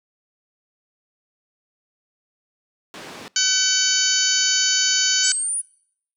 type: band-pass noise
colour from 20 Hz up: pink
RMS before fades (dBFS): -38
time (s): 2.94-3.28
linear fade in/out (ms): 0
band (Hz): 220 to 5700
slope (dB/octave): 12
type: harmonic tone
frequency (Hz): 758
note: F#5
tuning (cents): +42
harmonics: 2 / 3 / 4 / 5 / 6 / 7 / 8 / 9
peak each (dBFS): -26 / -33 / -24 / -33 / -22 / -29 / -23 / -23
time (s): 3.36-5.32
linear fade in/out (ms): 2
type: exponential sweep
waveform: sine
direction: up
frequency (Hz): 7590 to 9840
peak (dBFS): -21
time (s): 5.23-5.62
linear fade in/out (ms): 20
effects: noise-tail reverb RT60 0.7 s tail -25 dB re dry